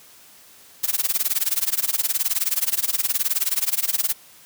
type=noise with tremolo; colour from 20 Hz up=blue; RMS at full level=-19 dBFS; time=0.83-4.14 s; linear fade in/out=10 ms; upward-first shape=sine; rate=19 Hz; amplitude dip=95%; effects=white hiss -49 dBFS RMS until 4.45 s + high-pass 60 Hz 12 dB/octave